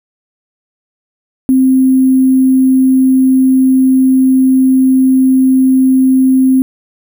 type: tone with sample-and-hold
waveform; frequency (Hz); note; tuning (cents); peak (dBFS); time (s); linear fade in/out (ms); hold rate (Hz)
sine; 261.6; C4; 0; -5; 1.49-6.62; 0; 11025
effects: none